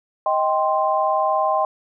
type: chord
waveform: sine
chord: C minor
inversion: first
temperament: just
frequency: 627.9 / 784.9 / 1046.5 Hz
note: Eb5 / G5 / C6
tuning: +16 / +2 / 0 cents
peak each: -21 dBFS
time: 0.26-1.65 s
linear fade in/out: 2 ms
effects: none